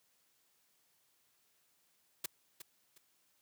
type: noise with echo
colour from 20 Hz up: white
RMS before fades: -37 dBFS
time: 2.24-2.26 s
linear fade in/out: 5 ms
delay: 360 ms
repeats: 2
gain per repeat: -11 dB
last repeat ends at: 2.98 s
effects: white hiss -74 dBFS RMS until 3.41 s + high-pass 80 Hz 12 dB/octave